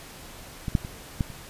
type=clicks; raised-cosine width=5 ms; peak=-17 / -8 / -24 / -11 / -27 dBFS; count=5; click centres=0.682 / 0.752 / 0.849 / 1.208 / 1.302 s; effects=pink hiss -44 dBFS RMS until 1.49 s + resampled to 32000 Hz